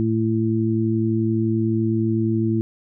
harmonic tone, 111.5 Hz, A2, 23 cents sharp, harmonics 1 / 2 / 3, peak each -22 / -22 / -22 dBFS, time 0-2.61 s, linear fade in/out 0 ms, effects none

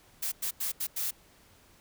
blue noise bursts at uneven times, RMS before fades -32 dBFS, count 5, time 0.22-0.32 / 0.42-0.51 / 0.6-0.72 / 0.8-0.87 / 0.96-1.11 s, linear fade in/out 10 ms, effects pink hiss -60 dBFS RMS until 1.8 s

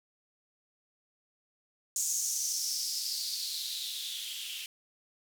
violet noise with band-pass filter sweep, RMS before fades -35 dBFS, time 1.96-4.66 s, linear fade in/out 2 ms, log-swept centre 6900 to 2900 Hz, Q 5.2, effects none

